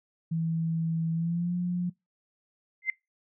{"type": "tone with pitch glide", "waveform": "sine", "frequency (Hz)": [163.6, 177.38], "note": ["E3", "F3"], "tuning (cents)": [-13, 27], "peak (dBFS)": -26, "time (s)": [0.31, 1.9], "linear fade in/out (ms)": 10, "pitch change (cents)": 140, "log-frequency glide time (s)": [1.13, 1.55]}
{"type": "tone with exponential growth", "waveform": "sine", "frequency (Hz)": 2077, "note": "C7", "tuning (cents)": -13, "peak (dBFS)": -20, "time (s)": [2.82, 2.9], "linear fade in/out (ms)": 2, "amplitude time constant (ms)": 16}
{"effects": ["noise-tail reverb RT60 0.2 s tail -24 dB re dry"]}